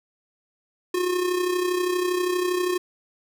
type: tone with amplitude modulation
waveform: square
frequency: 360 Hz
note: F#4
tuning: 47 cents flat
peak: -20 dBFS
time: 0.94-2.78 s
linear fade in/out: 5 ms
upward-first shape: sine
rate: 32.5 Hz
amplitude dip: 55%
effects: none